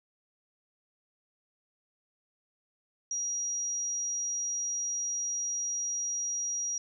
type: tone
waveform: sine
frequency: 5740 Hz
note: F8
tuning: 47 cents sharp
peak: -30 dBFS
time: 3.11-6.78 s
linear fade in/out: 2 ms
effects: none